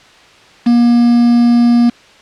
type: tone with quantisation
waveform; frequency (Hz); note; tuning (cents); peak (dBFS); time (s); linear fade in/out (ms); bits
triangle; 238.1; A#3; +37; -4; 0.66-1.9; 10; 4
effects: white hiss -42 dBFS RMS until 2.21 s + low-pass 4000 Hz 12 dB/octave